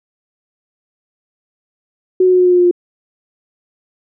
sine tone with pitch steps, 370 / 367.4 / 364.9 / 362.4 / 359.9 / 357.4 / 354.9 / 352.5 Hz, F#4 / F#4 / F#4 / F#4 / F#4 / F4 / F4 / F4, 0 / -12 / -24 / -36 / -48 / +40 / +28 / +16 cents, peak -7 dBFS, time 2.2-2.712 s, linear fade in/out 5 ms, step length 64 ms, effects none

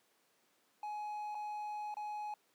triangle tone with dropouts, 840 Hz, G#5, 19 cents sharp, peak -37 dBFS, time 0.83-2.34 s, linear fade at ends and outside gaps 2 ms, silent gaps 1.347-1.351 / 1.942-1.968 s, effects pink hiss -73 dBFS RMS until 2.54 s + high-pass 300 Hz 12 dB/octave

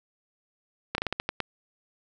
slowing click train, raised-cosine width 0.3 ms, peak -11 dBFS, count 8, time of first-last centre 0.95-1.403 s, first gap 31 ms, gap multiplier 1.24, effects none

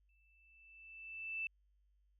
sine tone with exponential growth, 2647 Hz, E7, 7 cents sharp, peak -36 dBFS, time 0.09-1.47 s, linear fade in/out 2 ms, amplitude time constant 300 ms, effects added 50 Hz sine -70 dBFS peak until 2.19 s

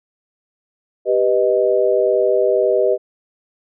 sine chord, G augmented, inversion none, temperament equal, 392 / 493.9 / 622.3 Hz, G4 / B4 / D#5, 0 / 0 / 0 cents, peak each -17 dBFS, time 1.05-2.98 s, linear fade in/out 50 ms, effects none

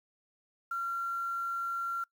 sine tone with quantisation, 1372 Hz, F6, 31 cents flat, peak -31 dBFS, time 0.71-2.04 s, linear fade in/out 5 ms, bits 9, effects noise-tail reverb RT60 0.1 s tail -23 dB re dry

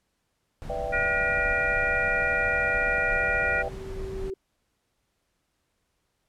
brown noise, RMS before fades -36 dBFS, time 0.62-4.3 s, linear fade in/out 0 ms
sine chord, E minor seventh, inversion second, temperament equal, 493.9 / 587.3 / 659.3 / 784 Hz, B4 / D5 / E5 / G5, 0 / 0 / 0 / 0 cents, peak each -34 dBFS, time 0.69-3.69 s, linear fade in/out 10 ms
harmonic tone, 478.8 Hz, A#4, 46 cents sharp, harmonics 3 / 4 / 5, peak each -26 / -28 / -30 dBFS, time 0.92-3.63 s, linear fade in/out 20 ms
sine tone with exponential growth, 383.8 Hz, G4, 37 cents flat, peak -30 dBFS, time 1.94-4.34 s, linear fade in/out 5 ms, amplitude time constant 520 ms
effects pink hiss -75 dBFS RMS until 6.28 s + low-pass 12000 Hz 12 dB/octave

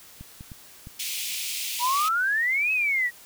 clicks, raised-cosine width 5 ms, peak -28 dBFS, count 4, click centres 0.21 / 0.409 / 0.518 / 0.871 s
pink high-pass noise, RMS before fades -31 dBFS, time 0.99-2.09 s, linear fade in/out 10 ms, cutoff 2300 Hz, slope 48 dB/octave
sine exponential two-way sweep, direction up then down, 938 to 2594 to 1884 Hz, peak -21 dBFS, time 1.79-3.11 s, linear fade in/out 50 ms, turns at 2.72 s
effects white hiss -49 dBFS RMS until 3.25 s

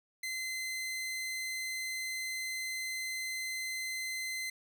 sawtooth tone, 2060 Hz, C7, 28 cents flat, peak -32 dBFS, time 0.23-4.5 s, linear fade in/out 5 ms, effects none

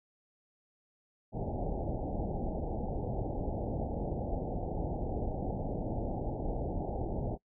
pink low-pass noise, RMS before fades -35 dBFS, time 1.32-7.38 s, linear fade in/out 50 ms, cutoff 840 Hz, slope 96 dB/octave, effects noise-tail reverb RT60 0.1 s tail -24 dB re dry

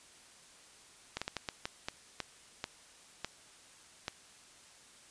slowing click train, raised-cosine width 0.2 ms, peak -18 dBFS, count 11, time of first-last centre 1.17-4.081 s, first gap 46 ms, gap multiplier 1.38, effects white hiss -58 dBFS RMS until 5.1 s + resampled to 22050 Hz

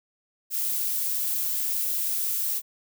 violet noise, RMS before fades -27 dBFS, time 0.5-2.62 s, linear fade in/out 50 ms, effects none

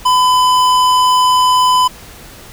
sine tone with tanh clipping, 1006 Hz, B5, 32 cents sharp, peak -10 dBFS, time 0.05-1.88 s, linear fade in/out 10 ms, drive 18 dB, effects pink hiss -36 dBFS RMS until 2.52 s

